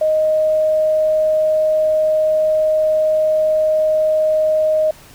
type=tone; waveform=sine; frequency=622.3 Hz; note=D#5; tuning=in tune; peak=-12 dBFS; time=0.01-4.91 s; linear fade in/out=5 ms; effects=pink hiss -43 dBFS RMS until 5.14 s